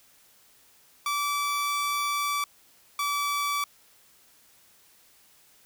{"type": "tone pair in turn", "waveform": "sawtooth", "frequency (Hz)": [1157, 1152.5], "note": ["D6", "D6"], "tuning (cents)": [-26, -33], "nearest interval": "unison", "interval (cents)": 7, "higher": "first", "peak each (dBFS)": -22, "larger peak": "neither", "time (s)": [[1.06, 2.44], [2.99, 3.64]], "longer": "first", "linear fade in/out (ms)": 2, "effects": ["white hiss -59 dBFS RMS until 5.65 s"]}